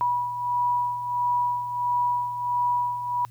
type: beating tone pair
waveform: sine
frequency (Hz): 974 / 975.5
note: B5 / B5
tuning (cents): -24 / -22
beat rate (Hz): 1.5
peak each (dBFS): -30 / -23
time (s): 0.01-3.25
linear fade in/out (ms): 0
effects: added 119 Hz sine -45 dBFS peak until 3.3 s + white hiss -61 dBFS RMS until 3.3 s